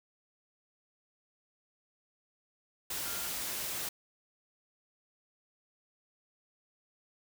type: tone in noise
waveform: sine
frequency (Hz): 1401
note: F6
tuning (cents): +5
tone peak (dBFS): -47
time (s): 3.05-3.28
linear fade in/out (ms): 5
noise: white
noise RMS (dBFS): -37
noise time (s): 2.9-3.89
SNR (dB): -13
effects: none